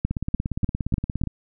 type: two click trains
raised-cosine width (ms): 5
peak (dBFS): -13 / -9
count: 21 / 5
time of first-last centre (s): 0.11-1.273 / 0.05-1.237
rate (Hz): 17.2 / 3.37
effects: none